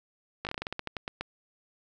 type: slowing click train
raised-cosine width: 0.3 ms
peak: -17 dBFS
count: 14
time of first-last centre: 0.45-1.21 s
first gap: 18 ms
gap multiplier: 1.18
effects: none